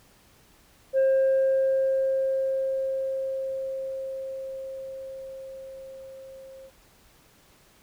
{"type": "tone with level ramp", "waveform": "sine", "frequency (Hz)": 533, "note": "C5", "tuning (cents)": 32, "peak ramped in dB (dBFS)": [-15, -43], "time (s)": [0.93, 6.71], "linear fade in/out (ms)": 50, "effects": ["tanh soft clip ceiling -17 dBFS", "pink hiss -58 dBFS RMS until 7.82 s"]}